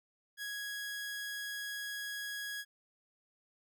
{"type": "tone", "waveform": "sawtooth", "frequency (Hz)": 1661.2, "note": "G#6", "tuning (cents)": 0, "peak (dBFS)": -35, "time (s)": [0.37, 2.65], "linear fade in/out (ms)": 50, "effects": []}